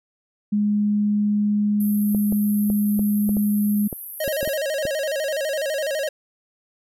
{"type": "tone", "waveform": "sine", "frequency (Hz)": 207.7, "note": "G#3", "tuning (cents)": 0, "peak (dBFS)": -17, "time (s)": [0.52, 3.88], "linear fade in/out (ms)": 10}
{"type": "band-pass noise", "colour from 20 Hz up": "white", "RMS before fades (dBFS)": -36, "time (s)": [1.8, 4.57], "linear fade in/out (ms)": 5, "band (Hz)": [11000, 13000], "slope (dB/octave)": 96}
{"type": "clicks", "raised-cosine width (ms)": 2, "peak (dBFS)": -16, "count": 11, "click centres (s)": [2.148, 2.324, 2.701, 2.993, 3.292, 3.369, 3.928, 4.278, 4.429, 4.476, 4.853]}
{"type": "tone with vibrato", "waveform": "square", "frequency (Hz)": 585, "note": "D5", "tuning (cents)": -7, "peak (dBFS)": -23, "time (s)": [4.2, 6.09], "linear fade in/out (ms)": 5, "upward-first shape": "square", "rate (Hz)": 12, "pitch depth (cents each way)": 110}
{"effects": []}